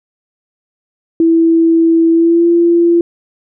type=tone with pitch glide; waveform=sine; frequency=329.6 to 341.2 Hz; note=E4 to F4; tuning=0 to -40 cents; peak=-6 dBFS; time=1.2-3.01 s; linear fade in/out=2 ms; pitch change=+60 cents; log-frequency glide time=2.11-2.47 s; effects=none